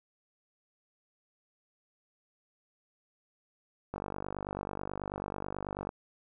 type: click train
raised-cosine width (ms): 1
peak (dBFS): -22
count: 97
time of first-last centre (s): 3.94-5.891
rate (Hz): 49.2
effects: none